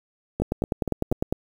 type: two click trains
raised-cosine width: 2 ms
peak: -9 / -13 dBFS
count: 10 / 4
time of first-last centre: 0.42-1.325 / 0.4-1.116 s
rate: 9.94 / 4.19 Hz
effects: 7-bit